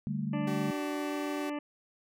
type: chord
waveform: sine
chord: D suspended fourth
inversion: none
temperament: equal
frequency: 146.83 / 196 / 220 Hz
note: D3 / G3 / A3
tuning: 0 / 0 / 0 cents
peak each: -35 dBFS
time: 0.07-0.71 s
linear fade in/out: 0 ms
type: harmonic tone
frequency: 293.7 Hz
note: D4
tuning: in tune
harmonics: 1 / 2 / 3 / 4 / 6 / 7 / 8 / 9 / 10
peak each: -34 / -40 / -44 / -46 / -50 / -51 / -52 / -53 / -54 dBFS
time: 0.33-1.59 s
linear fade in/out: 5 ms
type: tone with vibrato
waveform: sawtooth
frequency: 379.9 Hz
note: F#4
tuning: 46 cents sharp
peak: -34 dBFS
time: 0.47-1.5 s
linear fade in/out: 5 ms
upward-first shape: square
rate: 1.6 Hz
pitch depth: 8 cents each way
effects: none